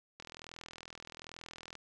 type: click train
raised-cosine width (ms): 0.2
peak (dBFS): -29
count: 65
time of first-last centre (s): 0.2-1.753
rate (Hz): 41.2
effects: resampled to 24000 Hz